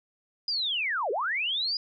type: linear two-way sweep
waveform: sine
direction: down then up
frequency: 4978 to 372.3 to 4978 Hz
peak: -26 dBFS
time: 0.48-1.77 s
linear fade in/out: 2 ms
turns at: 1.11 s
effects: none